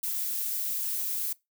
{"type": "noise", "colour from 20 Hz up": "violet", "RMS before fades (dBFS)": -31, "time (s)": [0.03, 1.33], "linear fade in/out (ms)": 5, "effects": ["noise-tail reverb RT60 0.2 s tail -22 dB re dry"]}